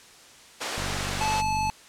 pink high-pass noise, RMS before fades -31 dBFS, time 0.6-1.42 s, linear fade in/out 20 ms, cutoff 500 Hz, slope 12 dB/octave
click train, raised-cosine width 5 ms, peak -23 dBFS, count 45, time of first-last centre 0.78-1.693 s, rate 48.2 Hz
square tone, 867 Hz, A5, 26 cents flat, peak -25 dBFS, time 1.21-1.7 s, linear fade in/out 0 ms
effects white hiss -50 dBFS RMS until 1.88 s + low-pass 8000 Hz 12 dB/octave

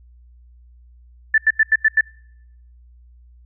sine tone bursts, 1760 Hz, A6, in tune, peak -10 dBFS, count 6, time 1.34-2.01 s, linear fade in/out 5 ms, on 40 ms, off 86 ms, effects noise-tail reverb RT60 0.8 s tail -26 dB re dry + added 60 Hz sine -45 dBFS peak until 3.45 s

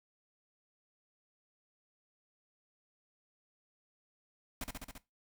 pink noise with echo, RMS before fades -39 dBFS, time 4.61-4.64 s, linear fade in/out 2 ms, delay 68 ms, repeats 5, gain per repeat -2 dB, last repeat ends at 4.98 s, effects noise-tail reverb RT60 0.2 s tail -17 dB re dry

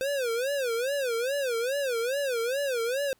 square tone with vibrato, 511 Hz, C5, 41 cents flat, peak -27 dBFS, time 0.01-3.13 s, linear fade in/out 0 ms, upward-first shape sine, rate 2.4 Hz, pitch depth 200 cents each way, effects pink hiss -67 dBFS RMS until 3.19 s

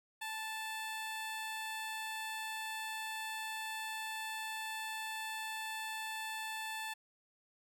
15% pulse tone, 878 Hz, A5, 4 cents flat, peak -33 dBFS, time 0.21-6.94 s, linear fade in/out 10 ms, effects none

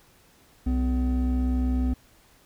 triangle tone pair together, 63.2 / 252.8 Hz, B1 / B3, +41 / +41 cents, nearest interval 2 octaves, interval 2400 cents, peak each -20 / -23 dBFS, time 0.66-1.94 s, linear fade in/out 10 ms, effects tanh soft clip ceiling -16 dBFS + pink hiss -58 dBFS RMS until 2.45 s

